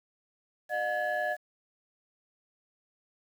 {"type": "tone cluster", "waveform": "sine", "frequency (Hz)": [608, 718, 1702], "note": ["D#5", "F5", "G#6"], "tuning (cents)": [-40, 48, 42], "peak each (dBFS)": -31, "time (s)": [0.69, 1.37], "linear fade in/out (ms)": 50, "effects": ["tanh soft clip ceiling -23 dBFS", "9-bit"]}